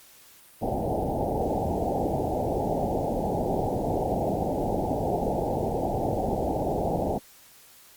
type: low-pass noise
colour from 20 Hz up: white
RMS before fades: -27 dBFS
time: 0.61-7.19 s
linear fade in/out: 20 ms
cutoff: 840 Hz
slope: 96 dB/octave
effects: white hiss -53 dBFS RMS until 7.96 s + Opus 48 kbps